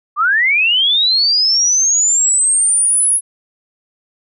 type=linear sweep; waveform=sine; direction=up; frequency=1136 to 10610 Hz; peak=-10 dBFS; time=0.16-3.21 s; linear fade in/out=50 ms; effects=none